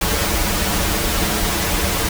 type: noise with comb filter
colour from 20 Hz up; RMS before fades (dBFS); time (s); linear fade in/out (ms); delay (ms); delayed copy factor
pink; -19; 0.01-2.09; 5; 7.8; -0.95
effects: none